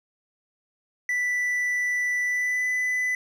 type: tone with pitch glide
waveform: triangle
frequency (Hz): 1975.5 to 1999.6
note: B6 to B6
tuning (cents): 0 to +21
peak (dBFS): -21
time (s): 1.09-3.15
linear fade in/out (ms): 2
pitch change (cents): +21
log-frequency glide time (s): 2.24-2.67
effects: none